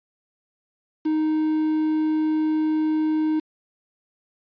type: tone with quantisation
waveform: triangle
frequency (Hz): 311.1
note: D#4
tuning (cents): 0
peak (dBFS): -17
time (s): 1.05-3.4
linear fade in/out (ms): 10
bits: 7
effects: resampled to 11025 Hz